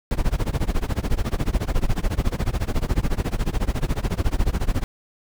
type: noise with tremolo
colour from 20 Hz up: brown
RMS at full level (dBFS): -18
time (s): 0.11-4.84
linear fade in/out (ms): 0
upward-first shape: sine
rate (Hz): 14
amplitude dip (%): 95
effects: none